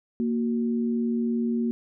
sine tone pair together, 233.1 / 370 Hz, A#3 / F#4, 0 / 0 cents, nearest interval minor sixth, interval 800 cents, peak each -23 / -32 dBFS, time 0.2-1.71 s, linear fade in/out 0 ms, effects none

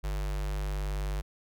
square tone with notch filter, 49.6 Hz, G1, 21 cents sharp, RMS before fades -32 dBFS, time 0.03-1.22 s, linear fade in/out 20 ms, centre 260 Hz, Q 1.9, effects none

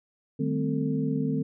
sine tone cluster, 152.5 / 195.5 / 218.7 / 259.1 / 446.4 Hz, D#3 / G3 / A3 / C4 / A4, -34 / -4 / -10 / -17 / +25 cents, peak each -29 / -35 / -32 / -28 / -35 dBFS, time 0.39-1.43 s, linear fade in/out 10 ms, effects none

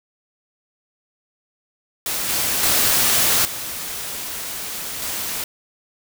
white noise with level steps, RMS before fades -24 / -21 / -17 / -29 / -26 dBFS, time 2.06-5.44 s, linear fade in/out 2 ms, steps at 2.29 / 2.63 / 3.45 / 5.02 s, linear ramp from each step 2 ms, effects none

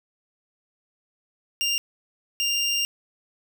25% pulse tone bursts at uneven times, 2794 Hz, F7, in tune, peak -18 dBFS, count 2, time 1.61-1.78 / 2.4-2.85 s, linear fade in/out 0 ms, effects none

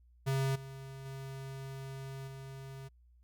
square tone with level steps, 134.9 Hz, C#3, 47 cents flat, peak -30 / -45 / -42 / -45 dBFS, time 0.26-2.89 s, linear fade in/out 20 ms, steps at 0.55 / 1.05 / 2.27 s, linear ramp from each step 10 ms, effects added 60 Hz sine -60 dBFS peak until 3.23 s + Opus 48 kbps

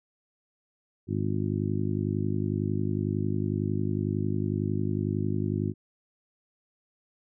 harmonic tone, 51 Hz, G#1, 31 cents flat, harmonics 2 / 3 / 4 / 5 / 6 / 7, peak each -30 / -32 / -33 / -34 / -35 / -35 dBFS, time 1.07-5.74 s, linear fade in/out 50 ms, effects none

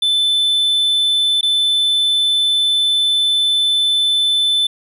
triangle tone with dropouts, 3520 Hz, A7, in tune, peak -11 dBFS, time 0.02-4.67 s, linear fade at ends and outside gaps 5 ms, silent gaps 1.411-1.429 s, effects resampled to 32000 Hz

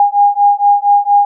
sine beating tone pair, 812 / 816.3 Hz, G#5 / G#5, -39 / -30 cents, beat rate 4.3 Hz, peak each -10 dBFS, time 0-1.25 s, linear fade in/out 2 ms, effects none

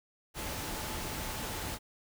sine tone in noise, 871 Hz, A5, 18 cents flat, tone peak -48 dBFS, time 0.34-1.79 s, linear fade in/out 50 ms, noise pink, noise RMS -38 dBFS, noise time 0.34-1.79 s, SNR -13 dB, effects none

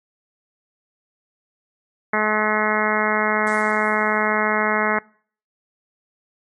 harmonic tone, 213.7 Hz, G#3, 50 cents sharp, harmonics 1 / 2 / 3 / 4 / 5 / 6 / 7 / 8 / 9 / 10, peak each -26 / -26 / -26 / -26 / -26 / -26 / -26 / -26 / -26 / -26 dBFS, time 2.13-4.99 s, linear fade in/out 5 ms
violet noise with exponential decay, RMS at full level -31 dBFS, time 3.47-4.62 s, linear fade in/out 0 ms, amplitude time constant 250 ms
effects noise-tail reverb RT60 0.5 s tail -24 dB re dry + MP3 48 kbps

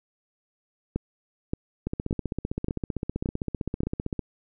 two click trains, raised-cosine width 3 ms, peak -15 / -13 dBFS, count 37 / 6, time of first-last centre 1.87-4.193 / 0.96-3.834 s, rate 15.5 / 1.74 Hz, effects none

